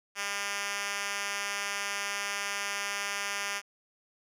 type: tone with band-pass filter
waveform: 5% pulse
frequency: 201.4 Hz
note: G3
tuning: 47 cents sharp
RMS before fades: -34 dBFS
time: 0.15-3.62 s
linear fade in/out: 50 ms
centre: 4200 Hz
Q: 0.57
effects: none